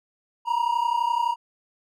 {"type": "tone pair together", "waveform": "triangle", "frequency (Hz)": [932.3, 964.1], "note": ["A#5", "B5"], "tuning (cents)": [0, -42], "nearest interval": "minor second", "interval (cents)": 58, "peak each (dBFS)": -22, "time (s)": [0.45, 1.36], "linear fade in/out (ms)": 50, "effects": []}